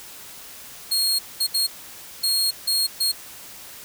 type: tone bursts at uneven times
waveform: sawtooth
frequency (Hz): 4265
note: C8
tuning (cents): +32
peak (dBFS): -16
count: 6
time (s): 0.91-1.19 / 1.4-1.47 / 1.54-1.67 / 2.23-2.51 / 2.67-2.87 / 3-3.12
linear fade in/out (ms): 10
effects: white hiss -41 dBFS RMS until 3.84 s